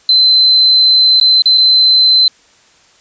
sine tone with dropouts, 4068 Hz, C8, 50 cents flat, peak -5 dBFS, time 0.09-2.28 s, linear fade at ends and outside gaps 2 ms, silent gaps 1.2-1.211 / 1.421-1.457 / 1.576-1.58 s, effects white hiss -48 dBFS RMS until 3 s + resampled to 16000 Hz

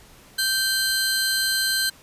sawtooth tone pair together, 1557 / 4130 Hz, G6 / C8, -12 / -23 cents, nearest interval octave + perfect fourth, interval 1689 cents, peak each -20 dBFS, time 0.38-1.9 s, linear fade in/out 10 ms, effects pink hiss -50 dBFS RMS until 2.02 s + resampled to 32000 Hz

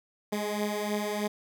15% pulse beating tone pair, 207.7 / 210.9 Hz, G#3 / G#3, 0 / +27 cents, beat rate 3.2 Hz, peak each -24 / -28 dBFS, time 0.32-1.28 s, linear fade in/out 10 ms, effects none

